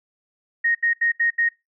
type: tone bursts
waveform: sine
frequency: 1864.7 Hz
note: A#6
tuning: in tune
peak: -17 dBFS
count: 5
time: 0.64-1.49 s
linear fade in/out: 10 ms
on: 110 ms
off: 75 ms
effects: noise-tail reverb RT60 0.2 s tail -20 dB re dry